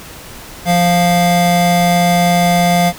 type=tone pair together; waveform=square; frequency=174.92 / 698.5 Hz; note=F3 / F5; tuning=+3 / 0 cents; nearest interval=2 octaves; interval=2397 cents; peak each=-13 dBFS; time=0.65-2.93 s; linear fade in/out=50 ms; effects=pink hiss -33 dBFS RMS until 2.98 s